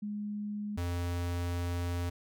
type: tone pair in turn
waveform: sine / square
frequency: 207.7 / 87.33 Hz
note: G#3 / F2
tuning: 0 / 0 cents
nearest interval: octave + minor third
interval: 1500 cents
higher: first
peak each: -34 / -32 dBFS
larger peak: second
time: 0.02-0.77 / 0.77-2.1 s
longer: second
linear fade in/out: 10 ms
effects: none